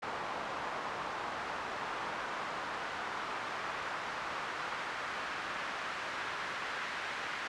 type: noise with band-pass filter sweep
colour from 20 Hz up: pink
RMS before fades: -39 dBFS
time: 0.02-7.48 s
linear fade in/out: 10 ms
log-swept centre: 1000 to 1600 Hz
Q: 1.3
effects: low-pass 7000 Hz 12 dB/octave